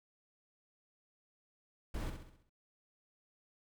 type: noise with echo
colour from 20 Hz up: brown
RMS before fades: -39 dBFS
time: 1.94-2.1 s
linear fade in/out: 5 ms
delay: 66 ms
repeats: 6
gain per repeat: -6 dB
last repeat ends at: 2.496 s
effects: none